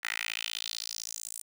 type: tone with high-pass filter sweep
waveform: 10% pulse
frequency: 55.7 Hz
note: A1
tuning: 22 cents sharp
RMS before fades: -37 dBFS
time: 0.03-1.42 s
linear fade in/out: 10 ms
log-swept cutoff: 1800 to 9000 Hz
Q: 2.9
effects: none